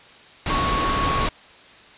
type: tone in noise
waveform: sine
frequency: 1108.7 Hz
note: C#6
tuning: in tune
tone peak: -22 dBFS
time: 0.5-1.26 s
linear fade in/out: 2 ms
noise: pink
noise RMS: -23 dBFS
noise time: 0.46-1.29 s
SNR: -2 dB
effects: white hiss -47 dBFS RMS until 1.97 s + resampled to 8000 Hz